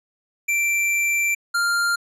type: tone pair in turn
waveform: square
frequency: 2349 / 1396.7 Hz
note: D7 / F6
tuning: 0 / 0 cents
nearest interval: major sixth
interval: 900 cents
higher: first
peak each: -19 dBFS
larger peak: neither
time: 0.48-1.35 / 1.54-1.96 s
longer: first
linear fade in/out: 10 ms
effects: low-pass 12000 Hz 12 dB/octave